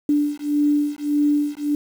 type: beating tone pair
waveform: sine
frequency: 292.4 / 294.1 Hz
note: D4 / D4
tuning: -7 / +3 cents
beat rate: 1.7 Hz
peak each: -20 dBFS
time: 0.09-1.75 s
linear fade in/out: 2 ms
effects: 7-bit